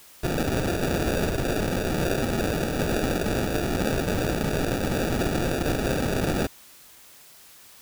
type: noise with sample-and-hold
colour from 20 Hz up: white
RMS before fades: -25 dBFS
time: 0.23-6.47 s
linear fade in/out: 5 ms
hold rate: 1050 Hz
effects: white hiss -50 dBFS RMS until 7.81 s